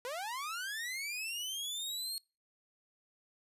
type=linear sweep; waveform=sawtooth; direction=up; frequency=471 to 4312 Hz; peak=-34 dBFS; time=0.05-2.18 s; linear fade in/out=0 ms; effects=noise-tail reverb RT60 0.3 s tail -26 dB re dry + resampled to 32000 Hz